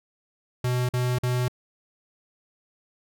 square tone bursts, 124.6 Hz, B2, 16 cents sharp, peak -23 dBFS, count 3, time 0.64-1.482 s, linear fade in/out 5 ms, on 250 ms, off 46 ms, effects none

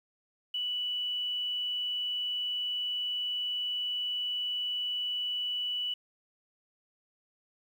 sine tone with quantisation, 2960 Hz, F#7, in tune, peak -30 dBFS, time 0.54-5.94 s, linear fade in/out 5 ms, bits 10, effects none

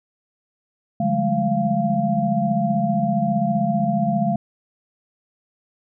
sine tone cluster, 144.4 / 175.4 / 196.5 / 211.7 / 692 Hz, D3 / F3 / G3 / G#3 / F5, -29 / +8 / +4 / +33 / -16 cents, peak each -26 / -27 / -25 / -22 / -22 dBFS, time 1-4.36 s, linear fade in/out 5 ms, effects none

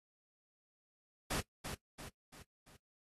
pink noise with echo, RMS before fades -38 dBFS, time 1.3-1.41 s, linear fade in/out 10 ms, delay 340 ms, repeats 4, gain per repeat -6 dB, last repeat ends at 2.77 s, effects noise-tail reverb RT60 0.1 s tail -18 dB re dry + AAC 32 kbps

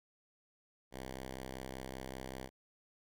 5% pulse tone, 65.2 Hz, C2, 5 cents flat, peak -32 dBFS, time 0.91-2.5 s, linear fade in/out 50 ms, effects none

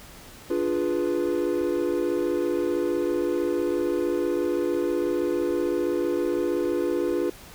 triangle chord, D diminished seventh, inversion none, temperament equal, 293.7 / 349.2 / 415.3 / 493.9 Hz, D4 / F4 / Ab4 / Cb5, 0 / 0 / 0 / 0 cents, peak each -27 / -23 / -28 / -27 dBFS, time 0.5-7.3 s, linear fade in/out 5 ms, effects tanh soft clip ceiling -11 dBFS + pink hiss -46 dBFS RMS until 7.54 s

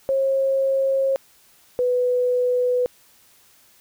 sine tone pair in turn, 539 / 496.2 Hz, C#5 / B4, -49 / +8 cents, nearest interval minor second, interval 143 cents, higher first, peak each -17 dBFS, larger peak neither, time 0.09-1.16 / 1.79-2.86 s, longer neither, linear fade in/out 0 ms, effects white hiss -55 dBFS RMS until 3.8 s

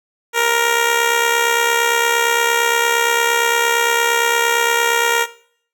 10% pulse tone with amplitude modulation, 468.2 Hz, A#4, 8 cents sharp, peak -3 dBFS, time 0.33-5.27 s, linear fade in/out 50 ms, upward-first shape sine, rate 68.7 Hz, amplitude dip 50%, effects noise-tail reverb RT60 0.6 s tail -19 dB re dry

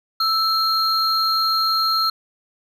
triangle tone pair together, 1318.5 / 4216 Hz, E6 / C8, 0 / +12 cents, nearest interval octave + minor sixth, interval 2012 cents, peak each -18 dBFS, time 0.2-2.1 s, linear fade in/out 5 ms, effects none

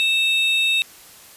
triangle tone pair together, 2637 / 3725 Hz, E7 / A#7, 0 / -2 cents, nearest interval tritone, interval 598 cents, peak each -17 / -18 dBFS, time 0-0.82 s, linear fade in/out 0 ms, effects white hiss -45 dBFS RMS until 1.36 s + resampled to 32000 Hz

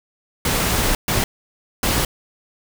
pink noise bursts at uneven times, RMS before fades -19 dBFS, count 3, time 0.45-0.95 / 1.08-1.24 / 1.83-2.05 s, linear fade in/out 2 ms, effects none

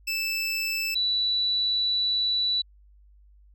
25% pulse / sine tone pair in turn, 2637 / 3951 Hz, E7 / B7, 0 / 0 cents, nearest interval perfect fifth, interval 700 cents, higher second, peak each -22 dBFS, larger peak neither, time 0.07-0.95 / 0.95-2.62 s, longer second, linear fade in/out 10 ms, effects added 50 Hz sine -52 dBFS peak until 3.54 s

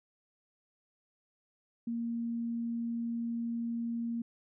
sine tone, 233.1 Hz, A#3, in tune, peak -32 dBFS, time 1.87-4.22 s, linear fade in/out 5 ms, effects none

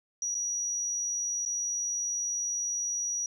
sine tone with dropouts, 5800 Hz, F#8, 35 cents flat, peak -28 dBFS, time 0.22-3.26 s, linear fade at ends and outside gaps 2 ms, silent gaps 0.345-0.35 / 1.452-1.46 s, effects tanh soft clip ceiling -24 dBFS

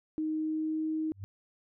sine tone with pitch glide, 311.9 to 314.4 Hz, D#4 to D#4, +4 to +18 cents, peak -29 dBFS, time 0.18-1.12 s, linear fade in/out 0 ms, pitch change +14 cents, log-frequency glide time 0.31-0.87 s
sine tone with exponential growth, 98 Hz, G2, in tune, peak -33 dBFS, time 1.1-1.24 s, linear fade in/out 0 ms, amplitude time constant 30 ms
effects none

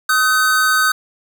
square tone pair together, 1261 / 1523.6 Hz, D#6 / G6, +23 / -50 cents, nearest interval minor third, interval 327 cents, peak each -17 / -15 dBFS, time 0.09-0.92 s, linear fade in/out 5 ms, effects none

